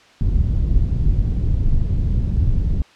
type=low-pass noise; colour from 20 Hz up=pink; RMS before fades=-17 dBFS; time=0.21-2.82 s; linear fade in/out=2 ms; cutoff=110 Hz; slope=12 dB/octave; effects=white hiss -49 dBFS RMS until 2.95 s + low-pass 4000 Hz 12 dB/octave